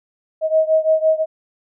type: beating tone pair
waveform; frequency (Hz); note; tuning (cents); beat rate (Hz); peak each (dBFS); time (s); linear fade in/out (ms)
sine; 631 / 636.9; D#5 / D#5; +24 / +40; 5.9; -15 / -17; 0.41-1.26; 50
effects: none